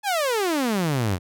sawtooth exponential sweep, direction down, 864 to 84.8 Hz, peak -17 dBFS, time 0.03-1.19 s, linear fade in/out 50 ms, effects none

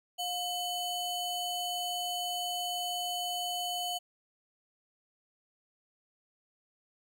square ring-modulated tone, 1863 Hz, A#6, 2 cents flat, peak -30 dBFS, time 0.18-3.99 s, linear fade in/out 20 ms, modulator 1150 Hz, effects none

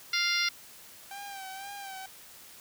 harmonic tone, 698.5 Hz, F5, in tune, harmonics 2 / 3 / 4 / 5 / 6 / 7 / 8, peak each -34 / -30 / -36 / -35 / -34 / -34 / -34 dBFS, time 0.13-0.49 s, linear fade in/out 5 ms
sawtooth tone with vibrato, 784 Hz, G5, in tune, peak -36 dBFS, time 1.11-2.06 s, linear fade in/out 2 ms, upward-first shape sine, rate 2 Hz, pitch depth 51 cents each way
effects white hiss -51 dBFS RMS until 2.6 s

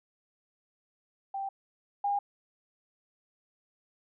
sine tone pair in turn, 784 / 808.8 Hz, G5 / G#5, 0 / -46 cents, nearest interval minor second, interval 54 cents, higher second, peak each -32 / -26 dBFS, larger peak second, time 1.34-1.49 / 2.04-2.19 s, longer neither, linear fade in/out 5 ms, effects none

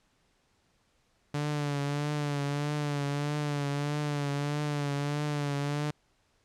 sawtooth tone with vibrato, 145.3 Hz, D3, 18 cents flat, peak -25 dBFS, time 1.34-5.91 s, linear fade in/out 5 ms, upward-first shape triangle, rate 1.6 Hz, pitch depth 49 cents each way, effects pink hiss -70 dBFS RMS until 6.44 s + low-pass 8000 Hz 12 dB/octave

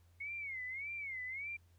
sine tone with vibrato, 2176 Hz, C#7, 33 cents flat, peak -40 dBFS, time 0.2-1.57 s, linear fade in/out 10 ms, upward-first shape sine, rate 1.7 Hz, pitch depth 150 cents each way, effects added 86 Hz sine -63 dBFS peak until 1.78 s + pink hiss -75 dBFS RMS until 1.78 s

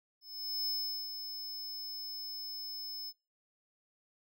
square tone with ADSR envelope, 5220 Hz, E8, 18 cents flat, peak -32 dBFS, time 0.21-3.13 s, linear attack 460 ms, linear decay 410 ms, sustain -8 dB, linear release 46 ms, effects noise-tail reverb RT60 0.3 s tail -24 dB re dry

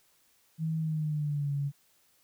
sine tone with pitch glide, 160 to 141.72 Hz, D#3 to C#3, +49 to +39 cents, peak -28 dBFS, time 0.58-1.72 s, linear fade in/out 50 ms, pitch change -210 cents, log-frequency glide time 0.79-1.52 s, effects white hiss -67 dBFS RMS until 2.23 s

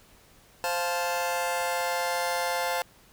sawtooth chord, F major, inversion second, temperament just, 523.8 / 698.5 / 873.1 Hz, C5 / F5 / A5, +2 / 0 / -14 cents, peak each -27 dBFS, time 0.64-2.82 s, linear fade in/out 0 ms, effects pink hiss -57 dBFS RMS until 3.12 s

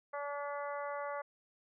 harmonic tone, 286.9 Hz, D4, 40 cents flat, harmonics 2 / 3 / 4 / 5 / 6 / 7, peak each -40 / -44 / -43 / -48 / -53 / -51 dBFS, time 0.13-1.22 s, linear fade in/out 10 ms, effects none

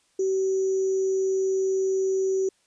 sine tone with sample-and-hold, 382 Hz, G4, 45 cents flat, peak -21 dBFS, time 0.19-2.49 s, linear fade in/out 5 ms, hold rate 6300 Hz, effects white hiss -66 dBFS RMS until 2.66 s + resampled to 22050 Hz

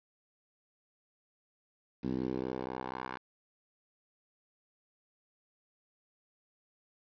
10% pulse tone with band-pass filter sweep, 64 Hz, C2, 38 cents flat, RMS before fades -37 dBFS, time 2.03-3.18 s, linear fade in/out 20 ms, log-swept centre 240 to 1300 Hz, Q 1.6, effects resampled to 11025 Hz + 9-bit

